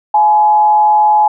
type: tone with frequency modulation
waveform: sine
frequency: 846 Hz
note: G#5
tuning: 32 cents sharp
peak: -6 dBFS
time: 0.14-1.28 s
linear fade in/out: 5 ms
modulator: 153 Hz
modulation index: 0.31
effects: none